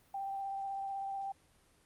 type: tone with vibrato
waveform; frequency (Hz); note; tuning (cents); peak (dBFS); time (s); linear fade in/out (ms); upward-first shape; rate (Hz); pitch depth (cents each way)
sine; 785; G5; +2; -36; 0.14-1.32; 5; sine; 16; 13
effects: pink hiss -67 dBFS RMS until 1.85 s + Opus 32 kbps